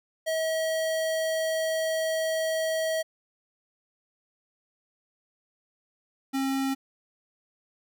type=tone pair in turn; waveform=square; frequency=641 / 269.5 Hz; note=E5 / C#4; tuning=-49 / -49 cents; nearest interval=octave + minor third; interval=1500 cents; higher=first; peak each=-26 dBFS; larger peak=neither; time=0.26-3.03 / 6.33-6.75 s; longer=first; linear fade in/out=20 ms; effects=none